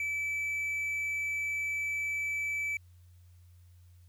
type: tone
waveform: triangle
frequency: 2309 Hz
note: D7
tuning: 30 cents flat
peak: -29 dBFS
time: 0-2.77 s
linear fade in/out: 2 ms
effects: added 88 Hz sine -54 dBFS peak until 4.08 s + white hiss -72 dBFS RMS until 4.08 s